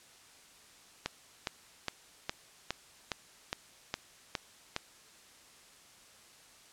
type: click train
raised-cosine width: 0.2 ms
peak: -15 dBFS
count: 10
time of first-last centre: 1.06-4.764 s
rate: 2.43 Hz
effects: white hiss -58 dBFS RMS until 6.72 s + low-pass 9000 Hz 12 dB/octave